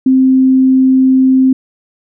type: tone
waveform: sine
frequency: 261.6 Hz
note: C4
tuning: in tune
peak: -5 dBFS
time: 0.06-1.53 s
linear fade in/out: 5 ms
effects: none